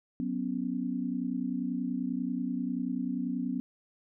sine chord, F# suspended fourth, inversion none, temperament equal, 185 / 246.9 / 277.2 Hz, F#3 / B3 / C#4, 0 / 0 / 0 cents, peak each -36 / -32 / -35 dBFS, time 0.2-3.6 s, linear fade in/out 0 ms, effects none

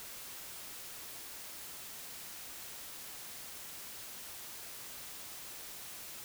silence, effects white hiss -47 dBFS RMS until 6.24 s

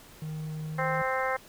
triangle tone with pitch glide, 155.56 to 157.37 Hz, D#3 to D#3, 0 to +20 cents, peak -31 dBFS, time 0.22-1.02 s, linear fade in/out 2 ms, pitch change +20 cents, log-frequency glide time 0.72-0.8 s
harmonic tone, 261.6 Hz, C4, in tune, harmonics 2 / 3 / 4 / 5 / 6 / 7 / 8, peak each -31 / -33 / -34 / -35 / -36 / -36 / -37 dBFS, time 0.78-1.37 s, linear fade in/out 10 ms
effects pink hiss -52 dBFS RMS until 1.48 s

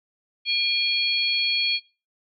sine tone cluster, 2407 / 3288 / 4372 Hz, D7 / G#7 / C#8, +42 / -18 / -25 cents, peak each -25 dBFS, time 0.45-1.8 s, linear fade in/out 50 ms, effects noise-tail reverb RT60 0.3 s tail -19 dB re dry

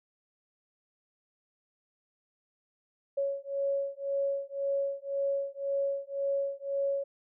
sine beating tone pair, 554.4 / 556.3 Hz, C#5 / C#5, 0 / +6 cents, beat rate 1.9 Hz, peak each -32 / -32 dBFS, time 3.17-7.04 s, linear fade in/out 10 ms, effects none

